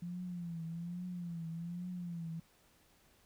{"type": "tone with vibrato", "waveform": "sine", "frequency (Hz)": 171.9, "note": "F3", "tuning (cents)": -27, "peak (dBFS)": -39, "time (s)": [0.02, 2.4], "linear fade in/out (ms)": 5, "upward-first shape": "triangle", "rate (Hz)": 1.2, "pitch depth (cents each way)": 98, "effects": ["pink hiss -68 dBFS RMS until 3.25 s"]}